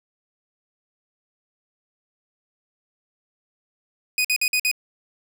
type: tone bursts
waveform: sawtooth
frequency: 2489 Hz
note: D#7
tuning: in tune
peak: -15 dBFS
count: 5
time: 4.18-4.714 s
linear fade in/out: 2 ms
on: 66 ms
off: 51 ms
effects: none

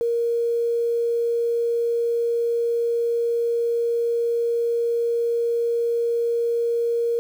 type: tone with quantisation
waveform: sine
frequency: 468.4 Hz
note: A#4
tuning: 8 cents sharp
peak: -19 dBFS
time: 0.01-7.19 s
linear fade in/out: 0 ms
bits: 8
effects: none

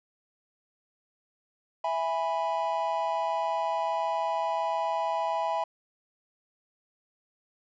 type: chord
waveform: triangle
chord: E major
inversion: none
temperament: equal with one note detuned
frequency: 659.3 / 826.3 / 987.8 Hz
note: E5 / G#5 / B5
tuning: 0 / -9 / 0 cents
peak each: -29 dBFS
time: 1.84-5.64 s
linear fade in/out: 5 ms
effects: resampled to 16000 Hz

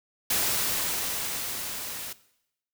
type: noise with level ramp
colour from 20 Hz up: white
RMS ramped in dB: -25 to -37 dBFS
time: 0.3-2.13 s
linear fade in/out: 5 ms
effects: noise-tail reverb RT60 0.8 s tail -18 dB re dry

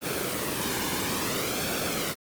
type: noise with flanger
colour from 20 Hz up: pink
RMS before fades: -29 dBFS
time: 0.01-2.15 s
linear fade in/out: 50 ms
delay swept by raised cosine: 1 to 1.55 ms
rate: 0.58 Hz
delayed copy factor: -0.5
effects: high-pass 100 Hz 12 dB/octave + Opus 24 kbps

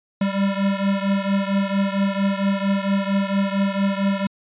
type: beating tone pair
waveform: square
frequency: 195.5 / 199.9 Hz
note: G3 / G3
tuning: -4 / +34 cents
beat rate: 4.4 Hz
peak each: -21 / -24 dBFS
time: 0.21-4.27 s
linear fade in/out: 5 ms
effects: resampled to 8000 Hz

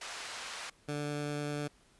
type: band-pass noise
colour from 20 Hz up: pink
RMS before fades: -43 dBFS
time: 0.01-0.7 s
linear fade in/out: 5 ms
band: 910 to 7300 Hz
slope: 12 dB/octave
type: tone with vibrato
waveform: 15% pulse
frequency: 146.83 Hz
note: D3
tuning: in tune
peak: -28 dBFS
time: 0.88-1.68 s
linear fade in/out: 10 ms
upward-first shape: triangle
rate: 10 Hz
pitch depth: 8 cents each way
effects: pink hiss -65 dBFS RMS until 1.99 s + resampled to 24000 Hz

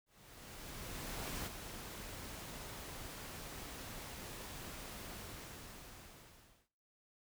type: noise with ADSR envelope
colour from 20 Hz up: pink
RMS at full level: -42 dBFS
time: 0.06-6.69 s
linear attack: 1400 ms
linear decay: 23 ms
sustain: -6 dB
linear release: 1600 ms
effects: noise-tail reverb RT60 0.6 s tail -21 dB re dry

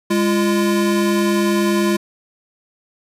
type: tone pair together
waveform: square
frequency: 204.2 / 343.7 Hz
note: G#3 / F4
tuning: -29 / -28 cents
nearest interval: major sixth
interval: 901 cents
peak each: -18 dBFS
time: 0.1-1.97 s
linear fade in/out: 10 ms
effects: resampled to 32000 Hz + 9-bit

